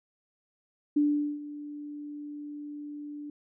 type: tone with ADSR envelope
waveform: sine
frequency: 293.7 Hz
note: D4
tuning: in tune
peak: -20 dBFS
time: 0.96-3.3 s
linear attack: 9 ms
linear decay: 420 ms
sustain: -17 dB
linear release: 3 ms
effects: none